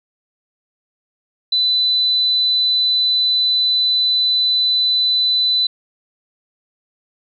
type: tone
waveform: sine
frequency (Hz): 4000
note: B7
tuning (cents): +21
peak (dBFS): -13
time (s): 1.52-5.67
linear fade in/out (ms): 5
effects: none